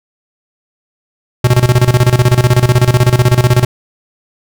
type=tone with tremolo; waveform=square; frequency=123.47 Hz; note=B2; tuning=in tune; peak=-5 dBFS; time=1.44-3.65 s; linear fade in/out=5 ms; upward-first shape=square; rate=16 Hz; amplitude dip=80%; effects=none